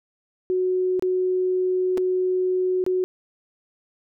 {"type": "tone with dropouts", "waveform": "sine", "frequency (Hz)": 368.6, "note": "F#4", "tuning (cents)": -7, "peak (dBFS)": -19, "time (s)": [0.5, 3.04], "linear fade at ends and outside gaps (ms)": 0, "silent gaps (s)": [[0.995, 1.024], [1.974, 1.979], [2.84, 2.864]], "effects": []}